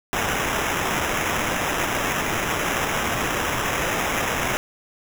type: noise with sample-and-hold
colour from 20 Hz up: white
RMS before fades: -24 dBFS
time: 0.13-4.57 s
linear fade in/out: 0 ms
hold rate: 4410 Hz
effects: none